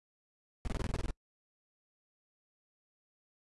brown noise bursts, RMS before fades -33 dBFS, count 10, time 0.65-1.107 s, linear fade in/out 0 ms, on 25 ms, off 23 ms, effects noise-tail reverb RT60 0.1 s tail -26 dB re dry + resampled to 24000 Hz

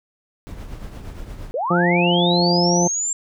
brown noise with tremolo, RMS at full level -31 dBFS, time 0.47-1.51 s, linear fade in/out 0 ms, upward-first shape triangle, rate 8.6 Hz, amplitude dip 55%
sine linear sweep, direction up, 434.4 to 7459 Hz, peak -20 dBFS, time 1.54-3.13 s, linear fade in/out 2 ms
harmonic tone, 174.8 Hz, F3, 2 cents sharp, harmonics 1 / 2 / 3 / 4 / 5, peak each -18 / -21 / -23 / -24 / -25 dBFS, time 1.7-2.88 s, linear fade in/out 10 ms
effects none

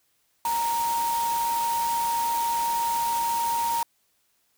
sine tone in noise, 932.3 Hz, A#5, in tune, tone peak -23 dBFS, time 0.45-3.83 s, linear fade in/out 2 ms, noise white, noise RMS -34 dBFS, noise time 0.45-3.83 s, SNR +8 dB, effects white hiss -69 dBFS RMS until 4.57 s

